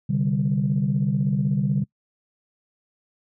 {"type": "chord", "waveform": "sine", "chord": "C suspended second", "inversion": "none", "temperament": "equal", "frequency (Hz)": [130.81, 146.83, 196], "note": ["C3", "D3", "G3"], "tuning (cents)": [0, 0, 0], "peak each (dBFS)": [-24, -22, -23], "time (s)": [0.09, 1.84], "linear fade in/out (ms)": 10, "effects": ["noise-tail reverb RT60 0.1 s tail -23 dB re dry", "tanh soft clip ceiling -12 dBFS"]}